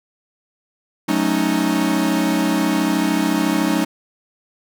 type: chord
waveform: 45% pulse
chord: D# half-diminished seventh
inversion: first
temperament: equal with one note detuned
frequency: 185 / 218.5 / 277.2 / 311.1 Hz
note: F#3 / A3 / C#4 / D#4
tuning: 0 / -12 / 0 / 0 cents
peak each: -23 / -23 / -22 / -20 dBFS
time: 1.08-3.85 s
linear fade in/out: 10 ms
effects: none